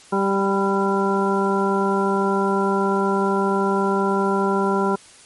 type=harmonic tone with a mistuned harmonic; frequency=196 Hz; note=G3; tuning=in tune; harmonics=1 / 2 / 3 / 4 / 5 / 7; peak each=-22 / -21 / -30 / -27 / -24 / -27 dBFS; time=0.12-4.96 s; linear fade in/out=10 ms; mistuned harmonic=5; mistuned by=+19 cents; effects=white hiss -47 dBFS RMS until 5.25 s + MP3 48 kbps